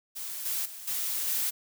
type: noise with level steps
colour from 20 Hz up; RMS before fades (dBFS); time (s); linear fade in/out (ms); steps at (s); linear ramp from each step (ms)
blue; -37 / -31 / -43 / -31 / -29; 0.15-1.51; 20; 0.45 / 0.65 / 0.87 / 1.27; 10
effects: none